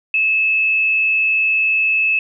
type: tone with frequency modulation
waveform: sine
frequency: 2600 Hz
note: E7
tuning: 24 cents flat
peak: -13 dBFS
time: 0.14-2.19 s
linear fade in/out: 2 ms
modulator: 123 Hz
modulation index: 0.28
effects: none